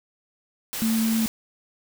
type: tone in noise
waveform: sine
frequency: 223.9 Hz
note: A3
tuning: 30 cents sharp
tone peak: -20 dBFS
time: 0.82-1.26 s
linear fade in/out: 0 ms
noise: white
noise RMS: -31 dBFS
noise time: 0.73-1.28 s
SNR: +8 dB
effects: none

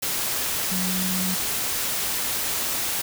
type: tone in noise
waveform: sine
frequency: 185 Hz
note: F#3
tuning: in tune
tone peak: -26 dBFS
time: 0.71-1.35 s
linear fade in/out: 10 ms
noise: white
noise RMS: -26 dBFS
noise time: 0.02-3.02 s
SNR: -3 dB
effects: none

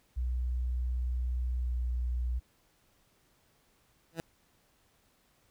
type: tone with pitch glide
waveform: sine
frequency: 61.74 to 61 Hz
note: B1 to B1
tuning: 0 to -21 cents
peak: -29 dBFS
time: 0.16-2.4 s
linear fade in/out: 20 ms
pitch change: -21 cents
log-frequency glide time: 1.6-1.71 s
type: tone with exponential growth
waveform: 15% pulse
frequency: 164.81 Hz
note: E3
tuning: in tune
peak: -24 dBFS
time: 4.12-4.2 s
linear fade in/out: 0 ms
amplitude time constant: 16 ms
effects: pink hiss -69 dBFS RMS until 5.5 s

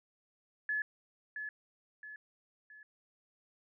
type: tone with echo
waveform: sine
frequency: 1712 Hz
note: A6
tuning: 48 cents flat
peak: -31 dBFS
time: 0.69-0.82 s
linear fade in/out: 2 ms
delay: 670 ms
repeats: 3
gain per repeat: -7 dB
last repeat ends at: 2.83 s
effects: none

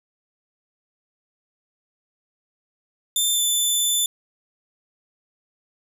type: tone with pitch glide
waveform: 15% pulse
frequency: 3566 to 3521 Hz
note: A7 to A7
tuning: +22 to 0 cents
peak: -12 dBFS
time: 3.16-4.06 s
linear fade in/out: 2 ms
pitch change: -22 cents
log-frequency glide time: 3.33-3.41 s
effects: none

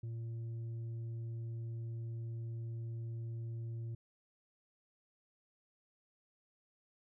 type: tone with tanh clipping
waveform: sine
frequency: 115 Hz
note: A#2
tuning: 23 cents flat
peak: -40 dBFS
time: 0.03-3.95 s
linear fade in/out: 5 ms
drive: 4 dB
effects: none

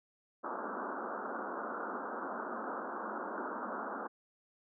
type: band-pass noise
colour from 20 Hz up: white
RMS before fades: -40 dBFS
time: 0.43-4.08 s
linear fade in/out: 20 ms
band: 200 to 1500 Hz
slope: 96 dB/octave
effects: none

